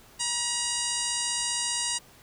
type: harmonic tone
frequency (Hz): 955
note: A#5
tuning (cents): +42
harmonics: 1 / 2 / 3 / 4 / 5 / 6 / 7 / 8 / 9 / 10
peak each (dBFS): -39 / -39 / -35 / -37 / -34 / -36 / -36 / -35 / -35 / -37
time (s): 0.19-1.99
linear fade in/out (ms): 20
effects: pink hiss -54 dBFS RMS until 2.22 s